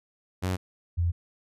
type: tone pair in turn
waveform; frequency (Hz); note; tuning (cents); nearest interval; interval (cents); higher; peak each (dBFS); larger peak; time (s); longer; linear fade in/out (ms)
sawtooth / sine; 92.5 / 85.93; F#2 / F2; 0 / -28; minor second; 128; first; -22; neither; 0.42-0.57 / 0.97-1.12; neither; 20
effects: resampled to 32000 Hz